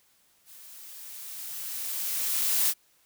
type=noise with level ramp; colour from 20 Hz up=blue; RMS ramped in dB=-50 to -23 dBFS; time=0.45-2.74 s; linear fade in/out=50 ms; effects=white hiss -65 dBFS RMS until 3.05 s